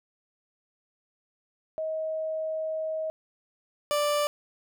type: tone pair in turn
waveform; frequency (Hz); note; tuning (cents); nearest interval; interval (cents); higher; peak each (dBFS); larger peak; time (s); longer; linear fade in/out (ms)
sine / 30% pulse; 633 / 587.9; D#5 / D5; +30 / +2; minor second; 128; first; -28 / -21; second; 1.78-3.1 / 3.91-4.27; first; 0
effects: none